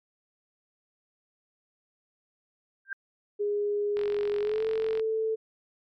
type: tone with exponential growth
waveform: sine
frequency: 1582 Hz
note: G6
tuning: 15 cents sharp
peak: -26 dBFS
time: 2.85-2.93 s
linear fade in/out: 2 ms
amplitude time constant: 16 ms
type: tone with pitch glide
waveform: sine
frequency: 412.1 to 441.7 Hz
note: G#4 to A4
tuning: -13 to +7 cents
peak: -25 dBFS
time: 3.39-5.36 s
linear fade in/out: 20 ms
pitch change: +120 cents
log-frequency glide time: 4.4-4.64 s
type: click train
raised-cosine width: 0.3 ms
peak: -24 dBFS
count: 48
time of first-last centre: 3.97-4.996 s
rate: 45.8 Hz
effects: MP3 96 kbps